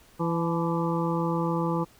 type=harmonic tone with a mistuned harmonic; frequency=167.1 Hz; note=E3; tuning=24 cents sharp; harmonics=1 / 2 / 3 / 5 / 6 / 7; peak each=-27 / -30 / -32 / -34 / -35 / -35 dBFS; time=0.19-1.85 s; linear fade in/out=20 ms; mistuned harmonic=5; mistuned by=+51 cents; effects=pink hiss -57 dBFS RMS until 1.99 s